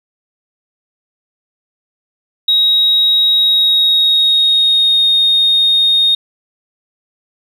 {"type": "tone with pitch glide", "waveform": "sine", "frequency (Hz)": [3800, 3705], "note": ["A#7", "A#7"], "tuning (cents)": [33, -11], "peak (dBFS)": -7, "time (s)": [2.48, 6.15], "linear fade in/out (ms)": 5, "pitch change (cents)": -44, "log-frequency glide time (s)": [3.36, 5.08], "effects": ["tanh soft clip ceiling -4 dBFS", "8-bit"]}